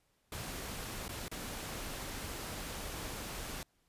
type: noise with dropouts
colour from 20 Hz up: pink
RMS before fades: -42 dBFS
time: 0.32-3.63 s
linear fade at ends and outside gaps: 2 ms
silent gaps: 1.081-1.091 / 1.282-1.314 s
effects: pink hiss -75 dBFS RMS until 3.88 s + resampled to 32000 Hz